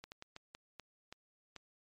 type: slowing click train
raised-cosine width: 0.2 ms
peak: -30 dBFS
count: 8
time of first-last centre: 0.04-1.563 s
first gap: 79 ms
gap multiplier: 1.33
effects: MP3 64 kbps